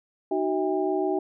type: tone cluster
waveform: sine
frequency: 309 / 376.4 / 645 / 804 Hz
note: D#4 / F#4 / E5 / G5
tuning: -12 / +30 / -38 / +44 cents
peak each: -29 / -25 / -31 / -31 dBFS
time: 0.31-1.19 s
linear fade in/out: 5 ms
effects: none